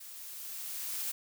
blue noise with level ramp, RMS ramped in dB -48 to -35 dBFS, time 0-1.12 s, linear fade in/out 10 ms, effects none

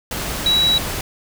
sine tone in noise, 3900 Hz, B7, 23 cents flat, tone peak -13 dBFS, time 0.46-0.78 s, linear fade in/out 2 ms, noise pink, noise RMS -25 dBFS, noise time 0.11-1.01 s, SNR +9 dB, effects none

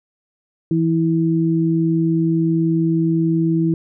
sine tone pair together, 164.9 / 326.3 Hz, E3 / E4, +1 / -18 cents, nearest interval octave, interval 1181 cents, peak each -17 dBFS, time 0.71-3.74 s, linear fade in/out 2 ms, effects none

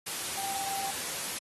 sine tone in noise, 784 Hz, G5, in tune, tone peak -36 dBFS, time 0.37-0.91 s, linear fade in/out 10 ms, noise white, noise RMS -35 dBFS, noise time 0.06-1.39 s, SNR -4 dB, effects high-pass 100 Hz 12 dB/octave + AAC 32 kbps

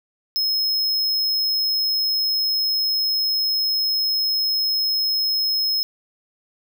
square tone, 5160 Hz, E8, 38 cents flat, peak -19 dBFS, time 0.36-5.83 s, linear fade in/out 0 ms, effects none

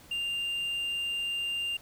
triangle tone, 2794 Hz, F7, in tune, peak -28 dBFS, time 0.11-1.77 s, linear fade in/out 5 ms, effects pink hiss -54 dBFS RMS until 1.81 s

